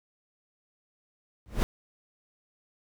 brown noise with exponential growth, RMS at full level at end -18 dBFS, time 1.46-1.63 s, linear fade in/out 0 ms, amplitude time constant 36 ms, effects none

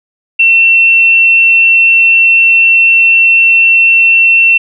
sine tone with frequency modulation, 2702 Hz, E7, 42 cents sharp, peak -3 dBFS, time 0.39-4.58 s, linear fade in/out 10 ms, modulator 32 Hz, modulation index 0.22, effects none

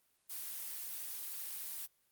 blue noise, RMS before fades -43 dBFS, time 0.29-1.87 s, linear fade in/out 20 ms, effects white hiss -75 dBFS RMS until 2.11 s + Opus 32 kbps

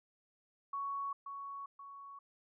sine tone with echo, 1115 Hz, C#6, 10 cents sharp, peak -36 dBFS, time 0.73-1.13 s, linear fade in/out 5 ms, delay 530 ms, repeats 2, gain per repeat -6 dB, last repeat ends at 2.19 s, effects none

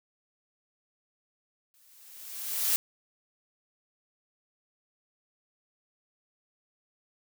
blue noise with exponential growth, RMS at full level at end -24 dBFS, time 1.74-2.76 s, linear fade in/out 0 ms, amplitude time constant 220 ms, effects none

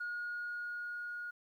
sine tone with level ramp, 1439 Hz, F#6, 49 cents flat, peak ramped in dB -35 to -39 dBFS, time 0-1.31 s, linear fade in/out 10 ms, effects tanh soft clip ceiling -34 dBFS + 12-bit

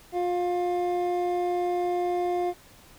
triangle tone pair together, 355.7 / 706 Hz, F4 / F5, +32 / +19 cents, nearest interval octave, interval 1187 cents, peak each -24 / -26 dBFS, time 0.12-2.54 s, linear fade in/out 50 ms, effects pink hiss -53 dBFS RMS until 2.98 s

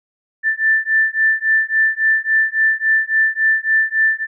sine beating tone pair, 1768 / 1771.6 Hz, A6 / A6, +8 / +11 cents, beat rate 3.6 Hz, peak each -16 dBFS, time 0.43-4.27 s, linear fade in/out 50 ms, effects none

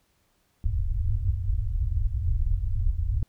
pink low-pass noise, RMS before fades -25 dBFS, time 0.64-3.23 s, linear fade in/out 2 ms, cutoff 110 Hz, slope 96 dB/octave, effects pink hiss -69 dBFS RMS until 3.28 s

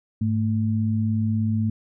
sine tone pair together, 104.7 / 221.2 Hz, G#2 / A3, +15 / +9 cents, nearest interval octave + minor second, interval 1294 cents, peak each -22 / -23 dBFS, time 0.21-1.7 s, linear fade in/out 5 ms, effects none

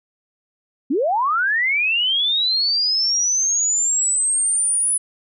sine linear sweep, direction up, 237 to 10010 Hz, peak -16 dBFS, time 0.9-4.98 s, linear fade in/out 10 ms, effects none

